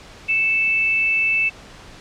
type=tone pair together; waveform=sine; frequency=2220 / 2640 Hz; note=C#7 / E7; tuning=+2 / +2 cents; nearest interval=minor third; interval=300 cents; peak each=-26 / -16 dBFS; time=0.28-1.5 s; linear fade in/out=20 ms; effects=pink hiss -42 dBFS RMS until 2 s + low-pass 6000 Hz 12 dB/octave